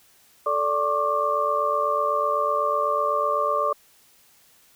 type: tone cluster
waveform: sine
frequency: 439 / 584 / 1089 / 1177 Hz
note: A4 / D5 / C#6 / D6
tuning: -4 / -10 / -31 / +3 cents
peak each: -30 / -25 / -26 / -24 dBFS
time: 0.46-3.73 s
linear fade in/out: 5 ms
effects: white hiss -57 dBFS RMS until 4.75 s